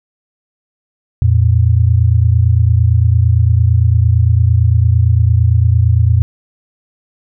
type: tone pair together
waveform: sine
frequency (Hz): 85.7 / 114.53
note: F2 / A#2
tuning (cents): -32 / -30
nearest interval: perfect fourth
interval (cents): 502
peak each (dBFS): -10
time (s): 1.22-6.22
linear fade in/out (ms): 0
effects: none